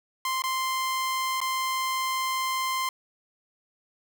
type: tone with dropouts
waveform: sawtooth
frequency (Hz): 1045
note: C6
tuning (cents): -2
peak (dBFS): -22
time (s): 0.25-2.89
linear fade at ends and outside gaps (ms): 2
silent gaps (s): 0.421-0.438 / 1.404-1.414
effects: none